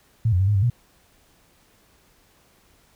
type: tone with pitch steps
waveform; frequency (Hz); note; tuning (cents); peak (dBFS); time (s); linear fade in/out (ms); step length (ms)
sine; 112.5 / 89.6 / 96 / 103.9 / 97.1 / 120.6; A2 / F2 / G2 / G#2 / G2 / B2; +39 / +45 / -36 / +1 / -16 / -41; -16; 0.25-0.7; 5; 75
effects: pink hiss -59 dBFS RMS until 2.95 s